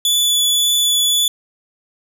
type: tone with vibrato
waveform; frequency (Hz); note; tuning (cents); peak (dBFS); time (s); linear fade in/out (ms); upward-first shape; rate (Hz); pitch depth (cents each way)
sawtooth; 3450; A7; -35; -10; 0.05-1.28; 2; triangle; 1.8; 10
effects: none